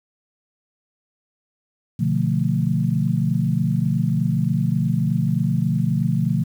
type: chord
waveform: sine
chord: B half-diminished seventh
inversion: none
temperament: equal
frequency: 123.47 / 146.83 / 174.61 / 220 Hz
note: B2 / D3 / F3 / A3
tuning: 0 / 0 / 0 / 0 cents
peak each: -23 / -22 / -22 / -25 dBFS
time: 1.99-6.44 s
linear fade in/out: 10 ms
effects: 8-bit